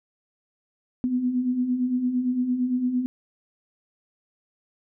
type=beating tone pair; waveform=sine; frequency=243.1 / 251.9 Hz; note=B3 / B3; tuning=-27 / +34 cents; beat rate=8.8 Hz; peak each=-30 / -22 dBFS; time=1.04-3.06 s; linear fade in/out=0 ms; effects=none